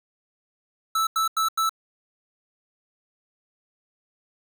square tone bursts, 1315 Hz, E6, 5 cents flat, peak -21 dBFS, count 4, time 0.95-1.694 s, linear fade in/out 5 ms, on 120 ms, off 88 ms, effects none

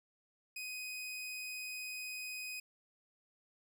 sawtooth tone, 2504 Hz, D#7, 10 cents sharp, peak -38 dBFS, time 0.56-2.6 s, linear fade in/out 5 ms, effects none

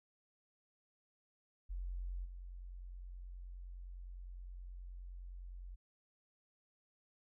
sine tone with level steps, 44.83 Hz, F1, 46 cents sharp, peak -39 / -46 dBFS, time 1.69-5.76 s, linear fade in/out 20 ms, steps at 2.24 s, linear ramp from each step 20 ms, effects none

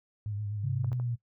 sine tone with vibrato, 103.83 Hz, G#2, in tune, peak -32 dBFS, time 0.26-0.93 s, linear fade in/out 0 ms, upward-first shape sine, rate 8 Hz, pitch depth 49 cents each way
sine exponential sweep, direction down, 138.59 to 117.2 Hz, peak -29 dBFS, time 0.63-1.16 s, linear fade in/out 20 ms
clicks, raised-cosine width 1 ms, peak -32 dBFS, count 3, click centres 0.845 / 0.918 / 0.999 s
effects noise-tail reverb RT60 0.1 s tail -17 dB re dry

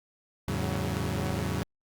sawtooth tone cluster, 82.9 / 107.3 / 140 / 187.3 Hz, E2 / A2 / C#3 / F#3, +10 / -43 / +18 / +21 cents, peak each -30 dBFS, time 0.48-1.63 s, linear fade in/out 0 ms, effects Opus 48 kbps

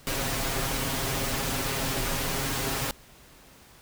pink noise with comb filter, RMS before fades -29 dBFS, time 0.07-2.91 s, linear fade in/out 0 ms, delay 7.4 ms, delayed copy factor +0.75, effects pink hiss -53 dBFS RMS until 3.81 s

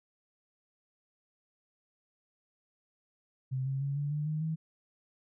sine tone with pitch steps, 130.81 / 135.19 / 139.71 / 144.39 / 149.22 / 154.22 / 159.38 Hz, C3 / C#3 / C#3 / D3 / D3 / D#3 / D#3, 0 / -43 / +14 / -29 / +28 / -15 / +42 cents, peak -30 dBFS, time 3.51-4.56 s, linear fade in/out 20 ms, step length 150 ms, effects none

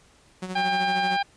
sawtooth tone with tremolo, 185 Hz, F#3, in tune, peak -25 dBFS, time 0.42-1.17 s, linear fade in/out 5 ms, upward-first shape sine, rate 13 Hz, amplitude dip 60%
harmonic tone, 799 Hz, G5, 33 cents sharp, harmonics 1 / 2 / 3 / 4 / 5 / 6, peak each -23 / -29 / -33 / -35 / -37 / -39 dBFS, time 0.55-1.23 s, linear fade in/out 10 ms
effects pink hiss -57 dBFS RMS until 1.36 s + resampled to 22050 Hz

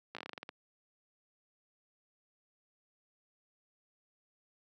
slowing click train, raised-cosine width 0.3 ms, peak -26 dBFS, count 11, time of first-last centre 0.15-0.491 s, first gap 16 ms, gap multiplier 1.16, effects high-pass 200 Hz 12 dB/octave

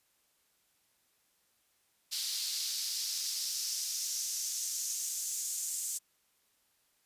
pink noise with high-pass filter sweep, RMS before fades -36 dBFS, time 2.11-5.99 s, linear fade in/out 20 ms, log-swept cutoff 4300 to 7400 Hz, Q 2.8, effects white hiss -73 dBFS RMS until 7.05 s + resampled to 32000 Hz

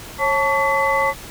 sine tone cluster, 546 / 880 / 1133 / 2016 Hz, C#5 / A5 / C#6 / B6, -26 / 0 / +37 / +35 cents, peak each -21 dBFS, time 0.18-1.14 s, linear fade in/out 50 ms, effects pink hiss -36 dBFS RMS until 1.3 s

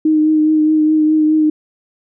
sine tone with vibrato, 309.4 Hz, D#4, 10 cents flat, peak -9 dBFS, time 0.05-1.5 s, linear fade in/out 5 ms, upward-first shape triangle, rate 4.8 Hz, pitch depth 23 cents each way, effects none

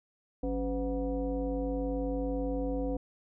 sine tone with frequency modulation, 277.2 Hz, C#4, in tune, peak -29 dBFS, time 0.43-2.97 s, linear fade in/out 5 ms, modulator 227 Hz, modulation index 1.3, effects none

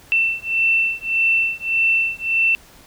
sine beating tone pair, 2681 / 2682.7 Hz, E7 / E7, +29 / +30 cents, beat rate 1.7 Hz, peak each -19 dBFS, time 0.12-2.55 s, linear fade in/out 0 ms, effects pink hiss -47 dBFS RMS until 2.86 s

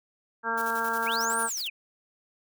harmonic tone, 228.5 Hz, A#3, 34 cents flat, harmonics 1 / 2 / 3 / 4 / 5 / 6 / 7, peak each -40 / -36 / -39 / -31 / -36 / -31 / -31 dBFS, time 0.43-1.5 s, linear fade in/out 50 ms
blue noise with tremolo, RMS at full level -39 dBFS, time 0.57-1.68 s, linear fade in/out 10 ms, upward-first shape square, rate 11 Hz, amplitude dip 60%
sine linear two-way sweep, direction up then down, 2051 to 9780 to 2281 Hz, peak -30 dBFS, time 1.06-1.7 s, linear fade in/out 10 ms, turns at 1.41 s
effects none

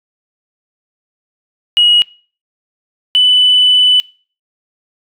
sine tone pair in turn, 2900 / 2992 Hz, F#7 / F#7, -35 / +19 cents, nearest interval minor second, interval 54 cents, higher second, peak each -5 dBFS, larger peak neither, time 1.77-2.02 / 3.15-4 s, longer second, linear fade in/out 0 ms, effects noise-tail reverb RT60 0.4 s tail -24 dB re dry + tanh soft clip ceiling -1 dBFS

